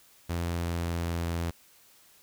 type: tone with pitch glide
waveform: sawtooth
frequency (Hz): 85.5 to 84.52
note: F2 to E2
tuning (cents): -36 to +44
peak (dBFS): -25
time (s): 0.29-1.51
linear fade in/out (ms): 10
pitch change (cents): -20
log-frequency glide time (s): 0.53-1.3
effects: white hiss -59 dBFS RMS until 2.22 s